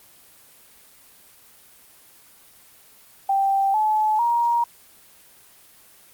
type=tone with pitch steps; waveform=sine; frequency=784 / 859.9 / 943.2 Hz; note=G5 / A5 / A#5; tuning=0 / -40 / +20 cents; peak=-17 dBFS; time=3.29-4.64 s; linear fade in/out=5 ms; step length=450 ms; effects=white hiss -51 dBFS RMS until 6.13 s + Opus 24 kbps